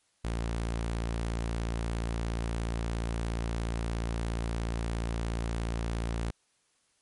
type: tone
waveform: sawtooth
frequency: 57 Hz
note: A#1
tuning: 38 cents flat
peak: -26 dBFS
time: 0.24-6.31 s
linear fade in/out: 10 ms
effects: white hiss -71 dBFS RMS until 7.01 s + MP3 48 kbps